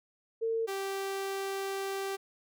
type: tone pair in turn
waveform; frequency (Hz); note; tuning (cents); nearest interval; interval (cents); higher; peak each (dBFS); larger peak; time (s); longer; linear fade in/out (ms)
sine / sawtooth; 452.8 / 390.4; A4 / G4; +50 / -7; minor third; 257; first; -28 / -29; first; 0.41-0.67 / 0.67-2.17; second; 20
effects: none